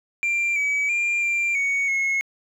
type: tone with pitch steps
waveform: sine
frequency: 2372 / 2281 / 2400 / 2373 / 2230 / 2174 Hz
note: D7 / C#7 / D7 / D7 / C#7 / C#7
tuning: +17 / +49 / +37 / +17 / +10 / -34 cents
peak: -17 dBFS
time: 0.23-2.21 s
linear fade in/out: 0 ms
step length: 330 ms
effects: tanh soft clip ceiling -19 dBFS + 9-bit